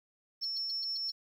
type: tone with tremolo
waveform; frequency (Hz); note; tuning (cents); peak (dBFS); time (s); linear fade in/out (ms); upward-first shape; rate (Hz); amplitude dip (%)
sine; 5400; E8; +41; -31; 0.41-1.12; 20; triangle; 6.5; 25
type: tone bursts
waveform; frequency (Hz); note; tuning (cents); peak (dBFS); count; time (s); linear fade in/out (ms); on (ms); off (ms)
sine; 4350; C#8; -33; -37; 6; 0.43-1.106; 5; 21; 110
effects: tanh soft clip ceiling -28 dBFS + 11-bit